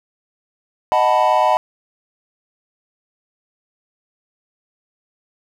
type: chord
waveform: triangle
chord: B dominant seventh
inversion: first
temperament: equal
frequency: 622.3 / 740 / 880 / 987.8 Hz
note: D#5 / F#5 / A5 / B5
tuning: 0 / 0 / 0 / 0 cents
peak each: -16 dBFS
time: 0.92-1.57 s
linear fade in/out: 0 ms
effects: none